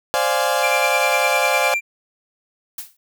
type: chord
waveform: 30% pulse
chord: D half-diminished seventh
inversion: third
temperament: equal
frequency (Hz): 523.3 / 587.3 / 698.5 / 830.6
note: C5 / D5 / F5 / Ab5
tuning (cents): 0 / 0 / 0 / 0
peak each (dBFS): -20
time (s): 0.14-1.74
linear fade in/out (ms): 0
type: tone with tremolo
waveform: triangle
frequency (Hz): 2366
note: D7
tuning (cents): +12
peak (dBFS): -16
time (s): 0.62-1.81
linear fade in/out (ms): 20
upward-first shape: sine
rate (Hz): 9.9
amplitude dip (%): 65
type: noise with exponential decay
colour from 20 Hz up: blue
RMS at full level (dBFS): -26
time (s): 2.78-2.97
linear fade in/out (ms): 5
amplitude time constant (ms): 40
effects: none